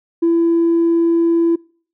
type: tone with tanh clipping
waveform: triangle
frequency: 335.3 Hz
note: E4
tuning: 30 cents sharp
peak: -11 dBFS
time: 0.22-1.56 s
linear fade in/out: 10 ms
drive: 5 dB
effects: noise-tail reverb RT60 0.5 s tail -26 dB re dry